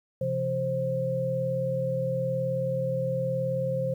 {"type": "tone cluster", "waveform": "sine", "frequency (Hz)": [131.6, 170.6, 527], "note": ["C3", "F3", "C5"], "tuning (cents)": [10, -40, 12], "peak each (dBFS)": [-31, -34, -27], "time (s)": [0.21, 3.94], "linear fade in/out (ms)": 5, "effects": ["10-bit"]}